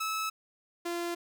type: tone pair in turn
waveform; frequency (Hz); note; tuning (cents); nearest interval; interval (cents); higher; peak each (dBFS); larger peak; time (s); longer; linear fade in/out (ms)
sawtooth; 1300 / 344.3; E6 / F4; -24 / -25; octave + major seventh; 2301; first; -27 / -28; first; 0-0.3 / 0.85-1.15; neither; 10
effects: none